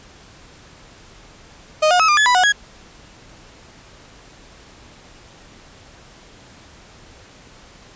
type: tone with pitch steps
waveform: 35% pulse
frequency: 619 / 719 / 1288 / 1202 / 1711 / 988 / 734 / 1660 Hz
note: D#5 / F#5 / E6 / D6 / A6 / B5 / F#5 / G#6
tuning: -9 / -50 / -41 / +40 / -49 / 0 / -14 / -1 cents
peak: -10 dBFS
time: 1.82-2.524 s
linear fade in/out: 10 ms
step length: 88 ms
effects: pink hiss -45 dBFS RMS until 7.95 s + resampled to 16000 Hz